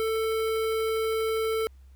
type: tone with notch filter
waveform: square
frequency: 443.8 Hz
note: A4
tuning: 15 cents sharp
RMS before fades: -27 dBFS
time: 0-1.67 s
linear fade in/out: 0 ms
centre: 6500 Hz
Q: 1.2
effects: added 66 Hz sine -48 dBFS peak until 1.95 s + pink hiss -69 dBFS RMS until 1.95 s